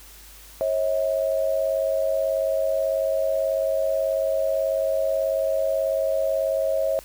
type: tone pair together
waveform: sine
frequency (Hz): 543.7 / 642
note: C#5 / E5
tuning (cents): -34 / -46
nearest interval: minor third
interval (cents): 288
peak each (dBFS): -23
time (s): 0.61-6.99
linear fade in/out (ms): 0
effects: added 50 Hz sine -48 dBFS peak until 7.04 s + white hiss -47 dBFS RMS until 7.04 s